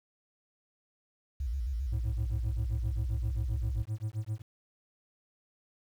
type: tone with vibrato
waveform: sine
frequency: 62 Hz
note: B1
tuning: 7 cents sharp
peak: -30 dBFS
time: 1.4-3.83 s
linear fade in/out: 5 ms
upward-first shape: square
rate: 7.5 Hz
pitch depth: 170 cents each way
type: tone with tremolo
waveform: triangle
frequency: 108 Hz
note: A2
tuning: 32 cents flat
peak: -27 dBFS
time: 1.92-4.42 s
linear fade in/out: 5 ms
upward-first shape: sine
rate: 7.6 Hz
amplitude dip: 100%
effects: tanh soft clip ceiling -18 dBFS + 10-bit